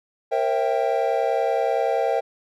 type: chord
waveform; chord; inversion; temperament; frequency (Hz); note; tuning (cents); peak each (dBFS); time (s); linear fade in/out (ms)
triangle; C dominant seventh; third; equal with one note detuned; 466.2 / 536.7 / 659.3 / 784; Bb4 / C5 / E5 / G5; 0 / +44 / 0 / 0; -23; 0.31-2.21; 20
effects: none